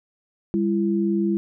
sine tone pair together, 200 / 336.6 Hz, G3 / E4, +35 / +36 cents, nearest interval major sixth, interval 901 cents, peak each -21 / -22 dBFS, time 0.54-1.37 s, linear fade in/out 0 ms, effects none

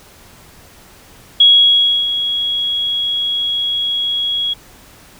sine tone with ADSR envelope, 3322 Hz, G#7, in tune, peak -4 dBFS, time 1.4-4.54 s, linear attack 6 ms, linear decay 660 ms, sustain -11 dB, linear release 12 ms, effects pink hiss -43 dBFS RMS until 5.19 s

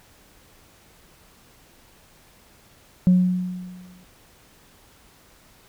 sine tone with exponential decay, 181.7 Hz, F#3, 31 cents flat, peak -9 dBFS, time 3.07-4.04 s, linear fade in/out 0 ms, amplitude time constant 210 ms, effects tanh soft clip ceiling -9 dBFS + pink hiss -54 dBFS RMS until 5.68 s

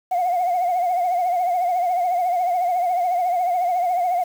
sine tone with vibrato, 716 Hz, F5, 43 cents sharp, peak -16 dBFS, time 0.11-4.24 s, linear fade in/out 10 ms, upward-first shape triangle, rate 14 Hz, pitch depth 88 cents each way, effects tanh soft clip ceiling -15 dBFS + 7-bit

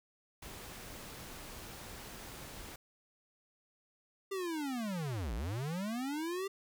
pink noise, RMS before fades -48 dBFS, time 0.42-2.76 s, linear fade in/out 5 ms
square linear two-way sweep, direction down then up, 398.7 to 49.06 to 398.1 Hz, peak -36 dBFS, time 4.31-6.48 s, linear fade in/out 10 ms, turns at 5.34 s
effects none

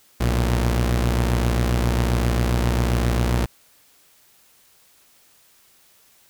sawtooth tone pair together, 61.24 / 115 Hz, B1 / A#2, -14 / -23 cents, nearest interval major seventh, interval 1091 cents, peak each -15 / -20 dBFS, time 0.2-3.46 s, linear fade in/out 10 ms, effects white hiss -56 dBFS RMS until 6.29 s

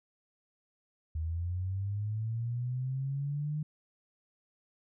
sine linear sweep, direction up, 77.8 to 153.1 Hz, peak -31 dBFS, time 1.15-3.63 s, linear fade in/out 5 ms, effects none

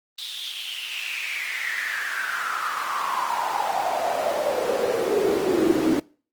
brown noise with high-pass filter sweep, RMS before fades -25 dBFS, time 0.18-6 s, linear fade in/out 5 ms, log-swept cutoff 3800 to 290 Hz, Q 7, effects noise-tail reverb RT60 0.4 s tail -23 dB re dry + Opus 24 kbps

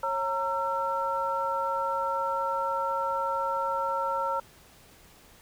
sine tone cluster, 546 / 923 / 1346 Hz, C#5 / A#5 / E6, -26 / -17 / +36 cents, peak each -32 / -29 / -31 dBFS, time 0.03-4.4 s, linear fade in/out 5 ms, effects pink hiss -55 dBFS RMS until 5.41 s

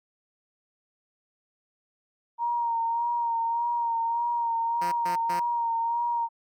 sine tone with vibrato, 934 Hz, A#5, 3 cents sharp, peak -24 dBFS, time 2.38-6.29 s, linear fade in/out 50 ms, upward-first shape sine, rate 1.7 Hz, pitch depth 32 cents each way
5% pulse tone bursts, 174.61 Hz, F3, in tune, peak -22 dBFS, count 3, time 4.81-5.4 s, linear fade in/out 10 ms, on 110 ms, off 130 ms
effects Opus 48 kbps

